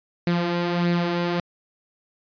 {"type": "tone with flanger", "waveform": "sawtooth", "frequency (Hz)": 173.6, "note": "F3", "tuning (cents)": -10, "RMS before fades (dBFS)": -23, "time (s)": [0.27, 1.4], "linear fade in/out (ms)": 2, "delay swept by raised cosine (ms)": [0.45, 3.75], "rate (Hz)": 1.6, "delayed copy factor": 0.5, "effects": ["resampled to 11025 Hz"]}